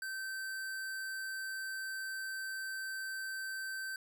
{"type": "tone", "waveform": "square", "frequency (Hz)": 1549, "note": "G6", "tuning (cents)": -21, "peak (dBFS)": -39, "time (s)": [0.02, 3.96], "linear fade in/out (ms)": 2, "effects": []}